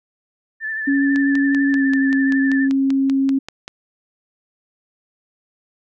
sine tone with vibrato, 1760 Hz, A6, in tune, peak -22 dBFS, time 0.6-2.69 s, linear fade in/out 50 ms, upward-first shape sine, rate 12 Hz, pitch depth 33 cents each way
sine tone with pitch glide, 277.2 to 270.6 Hz, C#4 to C#4, 0 to -42 cents, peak -14 dBFS, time 0.87-3.39 s, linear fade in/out 10 ms, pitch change -42 cents, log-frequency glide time 1.69-1.87 s
click train, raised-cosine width 0.2 ms, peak -14 dBFS, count 14, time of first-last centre 1.16-3.679 s, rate 5.16 Hz
effects none

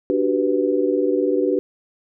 sine chord, G major seventh, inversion second, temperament equal with one note detuned, 293.7 / 370 / 390.2 / 493.9 Hz, D4 / F#4 / G4 / B4, 0 / 0 / -8 / 0 cents, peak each -22 dBFS, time 0.1-1.59 s, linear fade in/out 0 ms, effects none

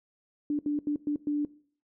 sine tone bursts at uneven times, 293.7 Hz, D4, in tune, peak -25 dBFS, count 5, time 0.5-0.59 / 0.66-0.79 / 0.87-0.96 / 1.07-1.16 / 1.27-1.45 s, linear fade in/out 2 ms, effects noise-tail reverb RT60 0.5 s tail -20 dB re dry

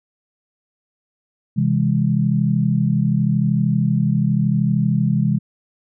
sine chord, C augmented, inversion none, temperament just, 130.81 / 163.52 / 204.4 Hz, C3 / E3 / G#3, 0 / -14 / -27 cents, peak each -19 dBFS, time 1.56-5.39 s, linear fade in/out 20 ms, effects none

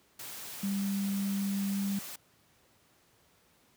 sine tone in noise, 198 Hz, G3, 18 cents sharp, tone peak -29 dBFS, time 0.63-1.99 s, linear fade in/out 5 ms, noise white, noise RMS -43 dBFS, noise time 0.19-2.16 s, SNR +11 dB, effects pink hiss -66 dBFS RMS until 3.76 s + high-pass 80 Hz 12 dB/octave

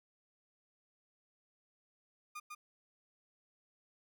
30% pulse tone with echo, 1216 Hz, D#6, 40 cents flat, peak -40 dBFS, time 2.35-2.4 s, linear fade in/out 10 ms, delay 150 ms, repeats 1, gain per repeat -2 dB, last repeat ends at 2.55 s, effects none

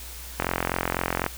click train, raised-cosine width 0.5 ms, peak -8 dBFS, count 39, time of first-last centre 0.4-1.264 s, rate 44 Hz, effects added 60 Hz sine -40 dBFS peak until 1.37 s + white hiss -41 dBFS RMS until 1.37 s

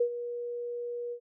sine tone with ADSR envelope, 480 Hz, B4, 49 cents flat, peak -21 dBFS, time 0-1.2 s, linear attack 8 ms, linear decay 80 ms, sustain -12 dB, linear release 79 ms, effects none

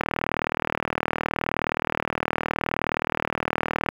click train, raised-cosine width 0.5 ms, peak -7 dBFS, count 153, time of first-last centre 0.01-3.888 s, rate 39.2 Hz, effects high-pass 100 Hz 12 dB/octave + 7-bit

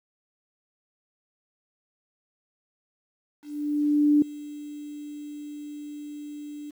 sine tone with ADSR envelope, 294.9 Hz, D4, 7 cents sharp, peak -15 dBFS, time 3.42-6.71 s, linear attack 800 ms, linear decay 3 ms, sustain -20 dB, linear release 11 ms, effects 9-bit

